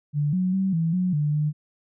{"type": "tone with pitch steps", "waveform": "sine", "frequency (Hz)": [146.8, 184.1, 191.5, 164, 182.6, 148.4, 150.3], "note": ["D3", "F#3", "G3", "E3", "F#3", "D3", "D3"], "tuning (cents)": [0, -8, -40, -9, -23, 18, 40], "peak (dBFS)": -20, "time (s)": [0.13, 1.53], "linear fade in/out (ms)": 50, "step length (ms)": 200, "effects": []}